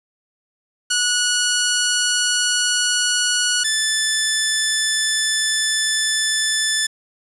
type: tone pair in turn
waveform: 10% pulse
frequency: 1464 / 1751.1 Hz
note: F#6 / A6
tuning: -19 / -9 cents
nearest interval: minor third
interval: 310 cents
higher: second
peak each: -8 dBFS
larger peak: neither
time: 0.9-3.64 / 3.64-6.87 s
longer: second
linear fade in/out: 10 ms
effects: resampled to 24000 Hz + 7-bit